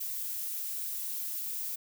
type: noise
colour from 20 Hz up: violet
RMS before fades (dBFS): -36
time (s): 0-1.76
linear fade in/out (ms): 10
effects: none